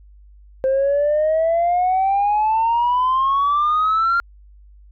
sine exponential sweep, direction up, 523.3 to 1396.9 Hz, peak -13 dBFS, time 0.64-4.2 s, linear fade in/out 0 ms, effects tanh soft clip ceiling -12 dBFS + added 50 Hz sine -43 dBFS peak until 4.91 s

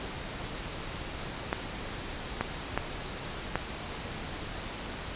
clicks, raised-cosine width 0.5 ms, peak -12 dBFS, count 4, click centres 1.529 / 2.41 / 2.776 / 3.556 s, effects pink hiss -38 dBFS RMS until 5.15 s + resampled to 8000 Hz

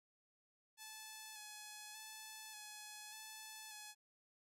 5% pulse tone with vibrato, 858 Hz, A5, 44 cents flat, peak -39 dBFS, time 0.77-3.95 s, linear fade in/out 50 ms, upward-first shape square, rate 0.85 Hz, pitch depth 23 cents each way, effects none

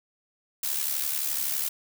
blue noise with amplitude modulation, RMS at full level -26 dBFS, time 0.63-1.69 s, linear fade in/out 5 ms, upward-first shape sine, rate 71.8 Hz, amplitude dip 60%, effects none

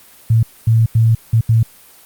sine tone bursts at uneven times, 113.1 Hz, A2, 48 cents sharp, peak -8 dBFS, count 5, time 0.3-0.43 / 0.67-0.86 / 0.95-1.15 / 1.33-1.41 / 1.49-1.63 s, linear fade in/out 5 ms, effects white hiss -44 dBFS RMS until 2.05 s + Opus 32 kbps

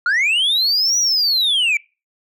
sine linear two-way sweep, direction up then down, 1370 to 5900 to 2264 Hz, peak -11 dBFS, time 0.06-1.77 s, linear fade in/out 2 ms, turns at 0.98 s, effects noise-tail reverb RT60 0.3 s tail -26 dB re dry + tanh soft clip ceiling -13 dBFS

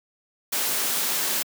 white noise, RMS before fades -25 dBFS, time 0.52-1.43 s, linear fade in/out 10 ms, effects high-pass 200 Hz 12 dB/octave

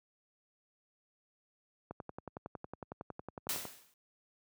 click train, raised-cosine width 1 ms, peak -28 dBFS, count 20, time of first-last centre 1.91-3.653 s, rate 10.9 Hz
white noise with exponential decay, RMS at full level -33 dBFS, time 3.49-3.94 s, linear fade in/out 2 ms, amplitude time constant 97 ms
effects high-pass 80 Hz 12 dB/octave

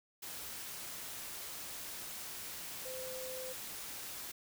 sine tone in noise, 515 Hz, C5, 28 cents flat, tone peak -43 dBFS, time 2.85-3.53 s, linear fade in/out 10 ms, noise white, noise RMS -45 dBFS, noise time 0.22-4.32 s, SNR -1 dB, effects none

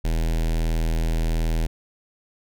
square tone with notch filter, 40.66 Hz, E1, 23 cents flat, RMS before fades -22 dBFS, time 0.04-1.67 s, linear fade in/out 10 ms, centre 1200 Hz, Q 1.7, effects none

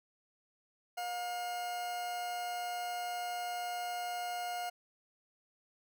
40% pulse tone with amplitude modulation, 713 Hz, F5, 36 cents sharp, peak -34 dBFS, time 0.97-4.7 s, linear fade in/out 10 ms, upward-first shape sine, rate 229 Hz, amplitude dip 30%, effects none

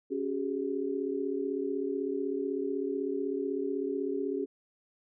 sine chord, C# suspended fourth, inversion none, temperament equal with one note detuned, 277.2 / 379.3 / 415.3 Hz, C#4 / F#4 / G#4, 0 / +43 / 0 cents, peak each -34 dBFS, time 0.1-4.46 s, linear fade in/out 20 ms, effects none

